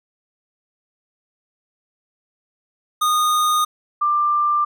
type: tone pair in turn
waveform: square / sine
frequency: 1231 / 1186.7 Hz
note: D#6 / D6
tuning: -19 / +18 cents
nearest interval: minor second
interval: 63 cents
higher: first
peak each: -16 / -15 dBFS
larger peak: second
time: 3.01-3.65 / 4.01-4.65 s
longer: neither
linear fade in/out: 10 ms
effects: none